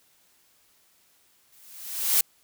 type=noise with exponential growth; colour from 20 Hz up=blue; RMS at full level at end=-18 dBFS; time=1.52-2.21 s; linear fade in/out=5 ms; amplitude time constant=150 ms; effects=white hiss -63 dBFS RMS until 2.43 s